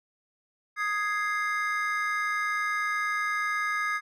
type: chord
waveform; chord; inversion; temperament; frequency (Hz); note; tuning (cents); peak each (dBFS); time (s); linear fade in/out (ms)
triangle; Ab major; second; equal; 1244.5 / 1661.2 / 2093; Eb6 / Ab6 / C7; 0 / 0 / 0; -28 / -29 / -30; 0.76-4.01; 50
effects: none